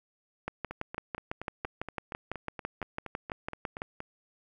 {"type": "two click trains", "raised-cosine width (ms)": 0.5, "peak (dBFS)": [-18, -23], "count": [21, 15], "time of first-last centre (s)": [[0.48, 3.819], [0.71, 4.004]], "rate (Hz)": [5.99, 4.25], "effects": ["10-bit"]}